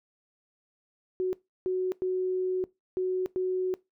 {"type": "tone bursts at uneven times", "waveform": "sine", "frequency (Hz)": 370.2, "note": "F#4", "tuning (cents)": 1, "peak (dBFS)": -25, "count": 5, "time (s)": [[1.2, 1.33], [1.66, 1.92], [2.02, 2.64], [2.97, 3.26], [3.36, 3.74]], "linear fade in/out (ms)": 0, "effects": ["noise-tail reverb RT60 0.2 s tail -21 dB re dry"]}